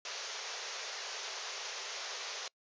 white band-pass noise, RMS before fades -42 dBFS, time 0.05-2.48 s, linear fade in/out 2 ms, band 390 to 6700 Hz, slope 96 dB/octave, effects noise-tail reverb RT60 0.1 s tail -26 dB re dry + resampled to 16000 Hz

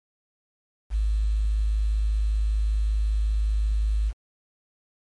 sine tone with quantisation, 52.6 Hz, G#1, 23 cents sharp, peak -20 dBFS, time 0.9-4.13 s, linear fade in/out 50 ms, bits 8, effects MP3 48 kbps

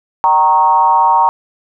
sine tone with frequency modulation, 932.3 Hz, A#5, in tune, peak -7 dBFS, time 0.24-1.29 s, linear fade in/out 0 ms, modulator 164 Hz, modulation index 0.89, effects none

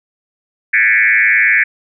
sine tone with frequency modulation, 1975.5 Hz, B6, in tune, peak -8 dBFS, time 0.73-1.64 s, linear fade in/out 10 ms, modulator 108 Hz, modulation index 3.3, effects none

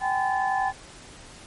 sine tone cluster, 771 / 821 / 1018 / 1740 Hz, G5 / G#5 / C6 / A6, -29 / -20 / -48 / -20 cents, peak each -24 / -29 / -31 / -30 dBFS, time 0-0.73 s, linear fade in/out 50 ms, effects pink hiss -46 dBFS RMS until 1.46 s + MP3 48 kbps

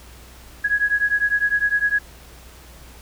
sine beating tone pair, 1661.2 / 1671.1 Hz, G#6 / G#6, 0 / +10 cents, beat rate 9.9 Hz, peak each -20 dBFS, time 0.64-1.99 s, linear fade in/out 10 ms, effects added 60 Hz sine -44 dBFS peak until 3.01 s + pink hiss -46 dBFS RMS until 3.01 s

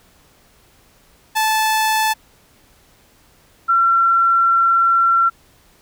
sawtooth / sine tone pair in turn, 873 / 1359.2 Hz, A5 / F6, -14 / -47 cents, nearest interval minor sixth, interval 767 cents, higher second, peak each -11 dBFS, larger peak neither, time 1.35-2.14 / 3.68-5.3 s, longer second, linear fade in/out 20 ms, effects pink hiss -53 dBFS RMS until 5.81 s

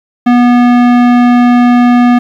square tone, 243.5 Hz, B3, 24 cents flat, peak -4 dBFS, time 0.26-2.19 s, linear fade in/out 10 ms, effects low-pass 2000 Hz 12 dB/octave + 7-bit

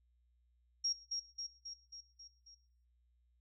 sine tone with echo, 5590 Hz, F8, 1 cent sharp, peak -32 dBFS, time 0.84-0.93 s, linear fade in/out 10 ms, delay 270 ms, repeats 6, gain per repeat -4 dB, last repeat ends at 2.55 s, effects noise-tail reverb RT60 0.6 s tail -17 dB re dry + added 60 Hz sine -70 dBFS peak until 3.4 s

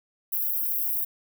white high-pass noise, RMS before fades -27 dBFS, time 0.32-1.05 s, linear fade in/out 10 ms, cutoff 12000 Hz, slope 48 dB/octave, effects none

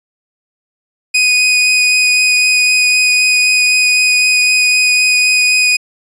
sawtooth tone with vibrato, 2489 Hz, D#7, in tune, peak -5 dBFS, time 1.14-5.77 s, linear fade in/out 10 ms, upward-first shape sine, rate 3.9 Hz, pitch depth 8 cents each way, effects resampled to 22050 Hz

